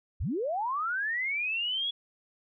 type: linear sweep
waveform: sine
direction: up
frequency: 40.81 to 3389 Hz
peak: -28 dBFS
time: 0.2-1.91 s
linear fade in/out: 10 ms
effects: none